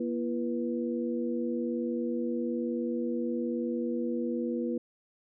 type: tone cluster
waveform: sine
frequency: 239.5 / 338.4 / 488.1 Hz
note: A#3 / E4 / B4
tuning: +47 / +45 / -20 cents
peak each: -31 / -34 / -35 dBFS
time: 0-4.78 s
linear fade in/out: 5 ms
effects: none